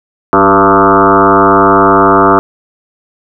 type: tone with frequency modulation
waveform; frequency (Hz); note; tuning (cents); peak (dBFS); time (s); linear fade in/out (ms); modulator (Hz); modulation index
sine; 784; G5; 0; -3; 0.33-2.39; 0; 99.9; 5.6
effects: none